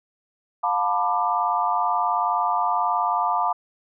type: chord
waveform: sine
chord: B half-diminished seventh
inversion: second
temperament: just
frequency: 711.2 / 889 / 987.8 / 1185.3 Hz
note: F5 / A5 / B5 / D6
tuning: +31 / +18 / 0 / +16 cents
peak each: -25 dBFS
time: 0.63-3.53 s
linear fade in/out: 10 ms
effects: none